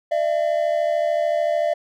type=tone pair together; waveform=triangle; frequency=600 / 673.5 Hz; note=D5 / E5; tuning=+37 / +37 cents; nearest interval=major second; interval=200 cents; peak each=-19 dBFS; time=0.11-1.74 s; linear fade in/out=10 ms; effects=none